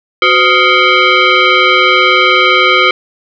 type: tone with frequency modulation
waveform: sine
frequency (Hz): 510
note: C5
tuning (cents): -44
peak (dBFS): -5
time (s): 0.22-2.91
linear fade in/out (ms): 2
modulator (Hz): 879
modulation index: 3.1
effects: none